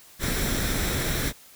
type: noise with comb filter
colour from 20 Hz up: pink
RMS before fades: -26 dBFS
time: 0.19-1.33 s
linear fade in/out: 50 ms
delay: 0.53 ms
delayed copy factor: +0.5
effects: white hiss -51 dBFS RMS until 1.55 s